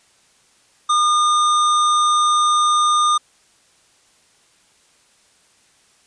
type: tone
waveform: square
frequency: 1215 Hz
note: D#6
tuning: 42 cents flat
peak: -14 dBFS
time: 0.89-3.18 s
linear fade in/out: 10 ms
effects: white hiss -56 dBFS RMS until 6.06 s + resampled to 22050 Hz